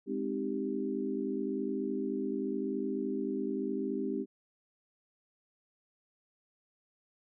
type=chord; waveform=sine; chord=Ab major seventh; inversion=none; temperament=equal; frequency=207.7 / 261.6 / 311.1 / 392 Hz; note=Ab3 / C4 / Eb4 / G4; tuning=0 / 0 / 0 / 0 cents; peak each=-38 / -36 / -38 / -36 dBFS; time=0.06-4.26 s; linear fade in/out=50 ms; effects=none